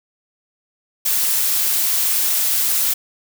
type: noise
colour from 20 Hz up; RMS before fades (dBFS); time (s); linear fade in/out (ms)
blue; -18; 1.05-2.94; 10
effects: none